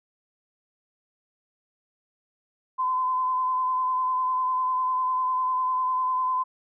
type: tone with vibrato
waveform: sine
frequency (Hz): 1022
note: C6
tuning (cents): -41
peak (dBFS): -22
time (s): 2.78-6.44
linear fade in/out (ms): 20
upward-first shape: square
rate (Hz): 10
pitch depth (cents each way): 17
effects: none